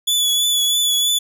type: tone with vibrato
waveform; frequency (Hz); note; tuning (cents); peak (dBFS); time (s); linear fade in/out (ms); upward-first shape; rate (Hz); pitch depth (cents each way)
sawtooth; 3433; A7; -43; -12; 0.07-1.19; 10; triangle; 3.1; 32
effects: none